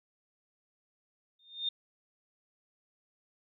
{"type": "tone with exponential growth", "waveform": "sine", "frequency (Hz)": 3642, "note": "A#7", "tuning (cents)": -41, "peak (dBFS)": -27, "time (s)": [1.39, 1.69], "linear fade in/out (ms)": 5, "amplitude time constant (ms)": 64, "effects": []}